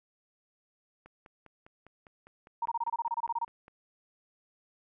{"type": "click train", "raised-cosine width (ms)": 0.5, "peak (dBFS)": -37, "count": 14, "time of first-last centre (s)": [1.06, 3.681], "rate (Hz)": 4.96}
{"type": "tone bursts", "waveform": "sine", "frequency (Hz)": 932.3, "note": "A#5", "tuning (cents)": 0, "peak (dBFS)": -28, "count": 14, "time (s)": [2.62, 3.448], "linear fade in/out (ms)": 5, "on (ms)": 35, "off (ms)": 26}
{"effects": []}